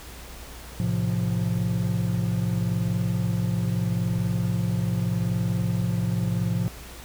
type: chord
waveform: triangle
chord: F major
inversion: first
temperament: equal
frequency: 110 / 130.81 / 174.61 Hz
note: A2 / C3 / F3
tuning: 0 / 0 / 0 cents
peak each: -24 / -27 / -24 dBFS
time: 0.8-6.68 s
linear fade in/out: 0 ms
effects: added 60 Hz sine -42 dBFS peak until 7.04 s + pink hiss -43 dBFS RMS until 7.04 s